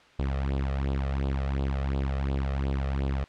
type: tone with flanger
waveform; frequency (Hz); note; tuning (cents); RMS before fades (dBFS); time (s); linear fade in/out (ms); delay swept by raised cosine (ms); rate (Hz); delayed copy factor
sawtooth; 68; C#2; -33; -28; 0.19-3.24; 0; 0.24 to 1.64; 2.8; +0.75
effects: white hiss -55 dBFS RMS until 3.28 s + low-pass 3000 Hz 12 dB/octave